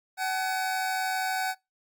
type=tone pair together; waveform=25% pulse; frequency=754.6 / 847 Hz; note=F#5 / G#5; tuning=+34 / +34 cents; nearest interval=major second; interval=200 cents; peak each=-24 / -33 dBFS; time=0.17-1.55 s; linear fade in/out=50 ms; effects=noise-tail reverb RT60 0.2 s tail -23 dB re dry + Opus 48 kbps